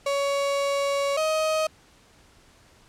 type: tone pair in turn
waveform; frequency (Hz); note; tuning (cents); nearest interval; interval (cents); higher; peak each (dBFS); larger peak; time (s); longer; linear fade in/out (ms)
35% pulse; 560 / 628.6; C#5 / D#5; +18 / +18; major second; 200; second; -21 / -20; second; 0.06-1.17 / 1.17-1.67; first; 5
effects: pink hiss -56 dBFS RMS until 2.88 s + low-pass 9000 Hz 12 dB/octave